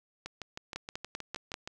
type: two click trains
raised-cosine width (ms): 0.2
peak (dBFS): -22 / -19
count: 10 / 5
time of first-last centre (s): 0.26-1.675 / 0.76-1.541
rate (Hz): 6.36 / 5.12
effects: none